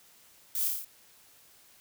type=noise with echo; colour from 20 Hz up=violet; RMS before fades=-32 dBFS; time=0.55-0.68 s; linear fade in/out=2 ms; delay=28 ms; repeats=6; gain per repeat=-2 dB; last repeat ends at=0.848 s; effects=white hiss -59 dBFS RMS until 1.8 s